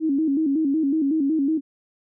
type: tone with vibrato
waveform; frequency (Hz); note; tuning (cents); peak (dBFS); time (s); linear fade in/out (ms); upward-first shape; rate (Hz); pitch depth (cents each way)
sine; 296.1; D4; +14; -18; 0-1.61; 50; square; 5.4; 120
effects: none